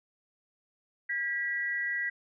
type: tone pair together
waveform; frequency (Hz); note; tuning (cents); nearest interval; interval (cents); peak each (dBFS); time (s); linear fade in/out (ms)
sine; 1620.6 / 1946; G#6 / B6; -43 / -26; minor third; 317; -35 / -30; 1.09-2.1; 10
effects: none